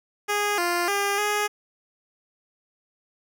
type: tone with pitch steps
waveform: 10% pulse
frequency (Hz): 412.5 / 348.6 / 402.2 / 416.1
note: G#4 / F4 / G4 / G#4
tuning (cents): -12 / -3 / +44 / +3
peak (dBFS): -14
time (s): 0.28-1.48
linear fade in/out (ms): 20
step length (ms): 300
effects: none